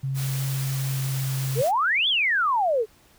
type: tone with pitch glide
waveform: sine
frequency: 134.8 to 133.41 Hz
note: C#3 to C3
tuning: -48 to +34 cents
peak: -24 dBFS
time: 0.03-1.62 s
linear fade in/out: 10 ms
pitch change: -18 cents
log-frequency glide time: 0.79-1.1 s
type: noise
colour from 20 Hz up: white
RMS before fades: -35 dBFS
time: 0.14-1.72 s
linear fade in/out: 50 ms
type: exponential two-way sweep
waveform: sine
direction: up then down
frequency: 411.8 to 3516 to 411.8 Hz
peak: -19 dBFS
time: 1.55-2.86 s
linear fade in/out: 50 ms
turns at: 2.08 s
effects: pink hiss -57 dBFS RMS until 3.18 s